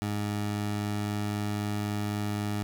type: tone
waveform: 20% pulse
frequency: 103.83 Hz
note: G#2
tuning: in tune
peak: -24 dBFS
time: 0.02-2.63 s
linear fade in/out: 0 ms
effects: none